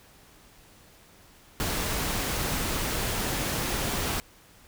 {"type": "noise", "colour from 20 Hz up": "pink", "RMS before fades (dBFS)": -29, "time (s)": [1.6, 4.2], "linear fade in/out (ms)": 0, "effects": ["pink hiss -55 dBFS RMS until 4.67 s"]}